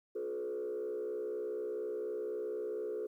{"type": "tone with frequency modulation", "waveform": "sine", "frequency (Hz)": 429.5, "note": "A4", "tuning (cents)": -42, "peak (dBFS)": -34, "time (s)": [0.15, 3.07], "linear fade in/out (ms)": 10, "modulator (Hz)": 64.1, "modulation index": 0.99, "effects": ["tanh soft clip ceiling -32 dBFS", "12-bit"]}